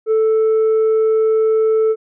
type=tone with tanh clipping; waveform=sine; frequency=440 Hz; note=A4; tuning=in tune; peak=-12 dBFS; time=0.06-1.96 s; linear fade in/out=50 ms; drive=2 dB; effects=none